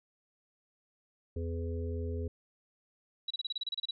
harmonic tone, 83.8 Hz, E2, 29 cents sharp, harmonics 1 / 3 / 5 / 6, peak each -34 / -43 / -41 / -46 dBFS, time 1.36-2.28 s, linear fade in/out 5 ms
sine tone bursts, 3902 Hz, B7, 22 cents flat, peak -32 dBFS, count 12, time 3.28-3.91 s, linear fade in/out 5 ms, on 25 ms, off 30 ms
effects none

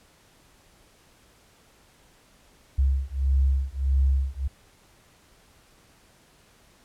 sine beating tone pair, 66.7 / 68.3 Hz, C2 / C#2, +34 / -25 cents, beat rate 1.6 Hz, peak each -23 dBFS, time 2.78-4.48 s, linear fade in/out 10 ms, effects pink hiss -58 dBFS RMS until 6.84 s + low-pass 12000 Hz 12 dB/octave

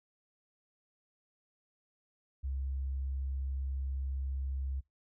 sine tone, 67.3 Hz, C2, 49 cents sharp, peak -32 dBFS, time 2.43-4.81 s, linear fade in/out 20 ms, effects noise-tail reverb RT60 0.2 s tail -26 dB re dry + tanh soft clip ceiling -28 dBFS

